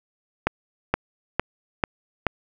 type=accelerating click train; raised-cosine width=0.5 ms; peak=-4 dBFS; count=5; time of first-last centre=0.47-2.267 s; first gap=470 ms; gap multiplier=0.97; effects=none